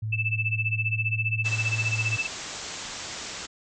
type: tone with pitch glide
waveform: sine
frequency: 108.8 to 110.32 Hz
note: A2 to A2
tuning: -19 to +5 cents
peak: -27 dBFS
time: 0.02-2.17 s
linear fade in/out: 10 ms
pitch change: +24 cents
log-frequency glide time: 0.77-1.69 s
type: tone with tremolo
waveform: sine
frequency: 2637 Hz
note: E7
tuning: in tune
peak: -22 dBFS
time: 0.12-2.27 s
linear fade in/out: 10 ms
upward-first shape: sine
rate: 15 Hz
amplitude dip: 95%
type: low-pass noise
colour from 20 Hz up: white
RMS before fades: -37 dBFS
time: 1.44-3.47 s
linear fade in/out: 20 ms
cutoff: 7700 Hz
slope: 96 dB/octave
effects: none